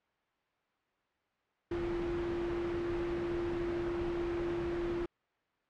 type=tone in noise; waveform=sine; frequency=344.7 Hz; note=F4; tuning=23 cents flat; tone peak=-33 dBFS; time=1.71-5.06 s; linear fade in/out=5 ms; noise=pink; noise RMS=-40 dBFS; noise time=1.71-5.06 s; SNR=+4 dB; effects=white hiss -75 dBFS RMS until 5.69 s + low-pass 2000 Hz 12 dB/octave